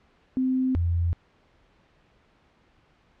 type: tone pair in turn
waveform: sine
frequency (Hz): 258.8 / 85.37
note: C4 / F2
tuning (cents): -19 / -39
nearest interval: octave + perfect fifth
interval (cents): 1920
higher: first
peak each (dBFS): -21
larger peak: neither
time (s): 0.37-0.75 / 0.75-1.13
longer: neither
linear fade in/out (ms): 0
effects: pink hiss -62 dBFS RMS until 3.2 s + low-pass 3000 Hz 12 dB/octave